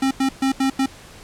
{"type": "tone bursts at uneven times", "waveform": "square", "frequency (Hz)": 267.7, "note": "C4", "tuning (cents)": 40, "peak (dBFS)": -17, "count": 5, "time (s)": [[0.02, 0.11], [0.2, 0.29], [0.42, 0.52], [0.6, 0.7], [0.79, 0.86]], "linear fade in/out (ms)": 5, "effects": ["pink hiss -43 dBFS RMS until 1.23 s", "low-pass 10000 Hz 12 dB/octave"]}